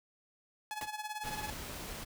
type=tone with tremolo; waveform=sawtooth; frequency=850 Hz; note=G#5; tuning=40 cents sharp; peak=-32 dBFS; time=0.71-1.5 s; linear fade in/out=0 ms; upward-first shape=sine; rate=18 Hz; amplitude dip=75%
type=noise with exponential decay; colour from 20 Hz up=pink; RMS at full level=-38 dBFS; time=0.81-0.91 s; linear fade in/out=2 ms; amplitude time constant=21 ms
type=noise; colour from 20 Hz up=pink; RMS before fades=-43 dBFS; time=1.23-2.05 s; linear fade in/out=20 ms
effects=none